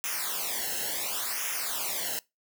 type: noise with flanger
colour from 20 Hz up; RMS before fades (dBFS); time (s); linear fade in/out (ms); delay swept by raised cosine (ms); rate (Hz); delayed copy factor
white; -32; 0.04-2.19; 0; 0.23 to 0.86; 0.7; -0.9
effects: noise-tail reverb RT60 0.2 s tail -22 dB re dry